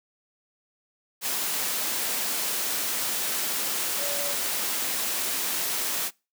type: tone in noise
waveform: sine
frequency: 572 Hz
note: D5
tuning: 46 cents flat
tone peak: -34 dBFS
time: 3.97-4.36 s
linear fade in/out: 50 ms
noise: white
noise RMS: -28 dBFS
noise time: 1.21-6.11 s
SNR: -9 dB
effects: noise-tail reverb RT60 0.3 s tail -26 dB re dry + high-pass 200 Hz 12 dB/octave